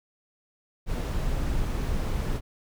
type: noise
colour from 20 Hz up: brown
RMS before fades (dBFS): -27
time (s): 0.86-2.41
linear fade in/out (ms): 50
effects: none